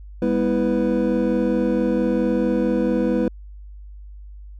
triangle tone cluster, 201.4 / 245.9 / 327 / 496.1 Hz, G3 / B3 / E4 / B4, +47 / -7 / -14 / +8 cents, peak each -21 dBFS, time 0.22-3.28 s, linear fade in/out 2 ms, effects added 50 Hz sine -36 dBFS peak until 4.59 s

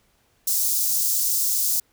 white high-pass noise, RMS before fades -22 dBFS, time 0.47-1.8 s, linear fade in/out 5 ms, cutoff 5300 Hz, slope 24 dB/octave, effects pink hiss -64 dBFS RMS until 1.92 s

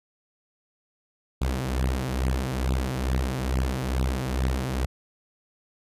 sawtooth beating tone pair, 63.6 / 65.9 Hz, C2 / C2, -48 / +13 cents, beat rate 2.3 Hz, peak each -23 dBFS, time 1.41-4.86 s, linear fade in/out 10 ms, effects resampled to 32000 Hz

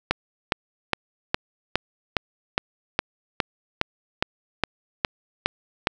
click train, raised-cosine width 0.3 ms, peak -3 dBFS, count 15, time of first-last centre 0.11-5.871 s, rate 2.43 Hz, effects none

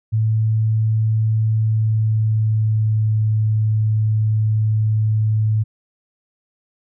sine tone with pitch glide, 110 to 108.49 Hz, A2 to A2, 0 to -24 cents, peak -14 dBFS, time 0.12-5.64 s, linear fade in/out 20 ms, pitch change -24 cents, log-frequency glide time 1.55-3.19 s, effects none

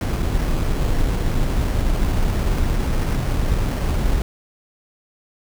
brown noise with sample-and-hold, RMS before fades -19 dBFS, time 0.01-4.22 s, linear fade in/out 2 ms, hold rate 3675 Hz, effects none

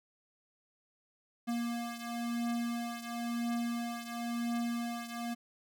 square beating tone pair, 235.6 / 236.57 Hz, A#3 / A#3, +19 / +26 cents, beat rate 0.97 Hz, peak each -36 / -40 dBFS, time 1.47-5.35 s, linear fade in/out 20 ms, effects none

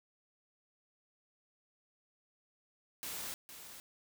white noise with echo, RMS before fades -42 dBFS, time 3.03-3.34 s, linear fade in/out 0 ms, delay 460 ms, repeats 1, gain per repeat -9 dB, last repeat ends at 3.8 s, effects none

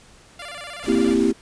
10% pulse tone with vibrato, 638 Hz, D#5, 43 cents sharp, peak -25 dBFS, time 0.39-1.14 s, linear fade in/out 5 ms, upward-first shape square, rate 16 Hz, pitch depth 150 cents each way
pink noise, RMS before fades -35 dBFS, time 0.83-1.32 s, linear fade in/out 10 ms
sine chord, C dominant seventh, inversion third, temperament equal, 233.1 / 261.6 / 329.6 / 392 Hz, Bb3 / C4 / E4 / G4, 0 / 0 / 0 / 0 cents, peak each -21 dBFS, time 0.87-1.33 s, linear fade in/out 20 ms
effects pink hiss -50 dBFS RMS until 1.41 s + resampled to 22050 Hz

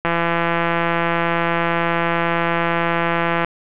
click train, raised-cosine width 0.5 ms, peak -4 dBFS, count 575, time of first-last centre 0.05-3.446 s, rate 169 Hz, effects resampled to 8000 Hz + 7-bit

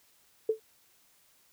sine tone with exponential decay, 439.3 Hz, A4, 3 cents flat, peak -20 dBFS, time 0.49-0.6 s, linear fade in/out 5 ms, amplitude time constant 23 ms, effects white hiss -65 dBFS RMS until 1.52 s

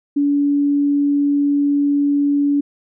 sine tone, 286 Hz, D4, 46 cents flat, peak -13 dBFS, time 0.16-2.61 s, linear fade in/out 10 ms, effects none

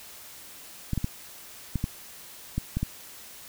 clicks, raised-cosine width 5 ms, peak -14 dBFS, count 8, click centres 0.933 / 0.977 / 1.044 / 1.757 / 1.841 / 2.58 / 2.77 / 2.83 s, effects white hiss -46 dBFS RMS until 3.48 s

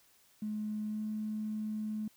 triangle tone with pitch glide, 212.7 to 214.6 Hz, G#3 to A3, +42 to -43 cents, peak -30 dBFS, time 0.42-2.08 s, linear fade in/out 5 ms, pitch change +15 cents, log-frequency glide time 0.86-1.01 s, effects tanh soft clip ceiling -32 dBFS + white hiss -66 dBFS RMS until 2.16 s

